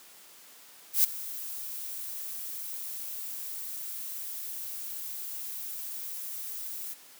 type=noise with ADSR envelope; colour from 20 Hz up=violet; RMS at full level=-20 dBFS; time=0.93-6.95 s; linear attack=110 ms; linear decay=11 ms; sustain=-18 dB; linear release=31 ms; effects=white hiss -53 dBFS RMS until 7.19 s + high-pass 200 Hz 12 dB/octave